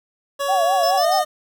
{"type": "tone with pitch glide", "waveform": "25% pulse", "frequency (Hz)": [561, 611.8], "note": ["C#5", "D#5"], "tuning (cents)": [21, -29], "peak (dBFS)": -17, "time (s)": [0.39, 1.25], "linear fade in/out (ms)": 20, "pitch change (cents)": 150, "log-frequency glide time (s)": [0.97, 1.05]}
{"type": "tone with vibrato", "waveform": "sine", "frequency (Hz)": 719, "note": "F#5", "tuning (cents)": -50, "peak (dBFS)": -16, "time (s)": [0.48, 1.23], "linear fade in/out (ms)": 20, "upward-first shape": "triangle", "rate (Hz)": 4.8, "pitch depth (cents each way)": 170}
{"type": "tone bursts", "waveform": "square", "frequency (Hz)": 5260, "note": "E8", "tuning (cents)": -5, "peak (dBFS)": -25, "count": 3, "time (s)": [0.83, 1.195], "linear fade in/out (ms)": 5, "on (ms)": 81, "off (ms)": 61}
{"effects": ["8-bit"]}